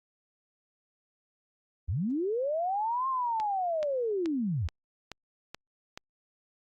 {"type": "linear two-way sweep", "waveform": "sine", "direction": "up then down", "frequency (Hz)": [65.41, 1074, 65.41], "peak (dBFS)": -27, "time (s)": [1.88, 4.68], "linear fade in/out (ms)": 10, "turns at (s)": 3.08}
{"type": "click train", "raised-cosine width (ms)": 0.2, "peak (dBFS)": -22, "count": 7, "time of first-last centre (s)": [3.4, 5.975], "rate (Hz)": 2.33}
{"effects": ["Opus 48 kbps"]}